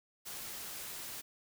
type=noise; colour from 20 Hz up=white; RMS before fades=-44 dBFS; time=0.25-1.22 s; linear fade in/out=20 ms; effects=none